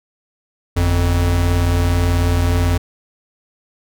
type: tone pair together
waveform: square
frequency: 48.94 / 87.31 Hz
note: G1 / F2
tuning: -2 / 0 cents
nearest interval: minor seventh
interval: 1002 cents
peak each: -20 / -15 dBFS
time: 0.76-2.78 s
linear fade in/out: 10 ms
effects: none